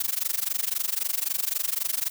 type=noise with amplitude modulation; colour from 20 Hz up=blue; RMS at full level=-24 dBFS; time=0-2.1 s; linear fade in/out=5 ms; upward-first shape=sine; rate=23.8 Hz; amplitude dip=95%; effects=none